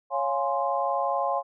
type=chord; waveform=sine; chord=Db major seventh; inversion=none; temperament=equal; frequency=554.4 / 698.5 / 830.6 / 1046.5 Hz; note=Db5 / F5 / Ab5 / C6; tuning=0 / 0 / 0 / 0 cents; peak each=-29 dBFS; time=0.1-1.43 s; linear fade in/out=50 ms; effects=none